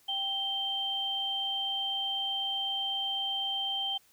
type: tone pair together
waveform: sine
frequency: 784 / 3136 Hz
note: G5 / G7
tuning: 0 / 0 cents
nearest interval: 2 octaves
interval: 2400 cents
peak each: -38 / -30 dBFS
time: 0.08-3.98 s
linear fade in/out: 10 ms
effects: white hiss -64 dBFS RMS until 4.12 s